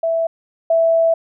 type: tone pair in turn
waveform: sine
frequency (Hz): 659.3 / 659.3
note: E5 / E5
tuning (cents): 0 / 0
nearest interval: unison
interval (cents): 0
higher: neither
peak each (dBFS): -15 / -11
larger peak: second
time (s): 0.03-0.27 / 0.7-1.14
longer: second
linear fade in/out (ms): 5
effects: none